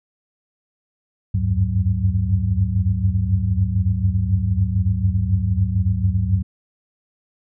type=tone cluster; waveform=sine; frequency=74.7 / 91.7 / 95.7 / 102.7 / 185.6 Hz; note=D2 / F#2 / G2 / G#2 / F#3; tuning=+30 / -15 / -41 / -19 / +6 cents; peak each=-24 / -24 / -22 / -20 / -26 dBFS; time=1.34-6.43 s; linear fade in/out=10 ms; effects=none